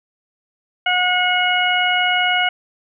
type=harmonic tone; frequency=726 Hz; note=F#5; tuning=33 cents flat; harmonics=1 / 2 / 3 / 4; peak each=-20 / -20 / -20 / -20 dBFS; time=0.86-2.49 s; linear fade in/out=5 ms; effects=none